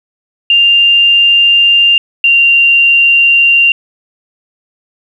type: tone pair in turn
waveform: sine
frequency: 2794 / 2773 Hz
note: F7 / F7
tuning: 0 / -13 cents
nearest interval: unison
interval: 13 cents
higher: first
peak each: -4 dBFS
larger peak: neither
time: 0.5-1.98 / 2.24-3.72 s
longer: neither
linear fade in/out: 2 ms
effects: 7-bit